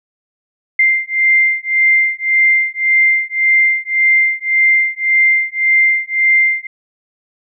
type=beating tone pair; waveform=sine; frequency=2093 / 2094.8 Hz; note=C7 / C7; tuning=0 / +1 cents; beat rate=1.8 Hz; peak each=-13 dBFS; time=0.79-6.67 s; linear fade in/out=5 ms; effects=none